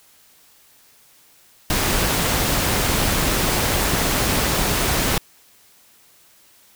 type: noise with amplitude modulation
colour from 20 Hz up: pink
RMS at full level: -18 dBFS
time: 1.7-5.18 s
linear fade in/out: 2 ms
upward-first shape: sine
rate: 217 Hz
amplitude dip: 40%
effects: white hiss -53 dBFS RMS until 6.75 s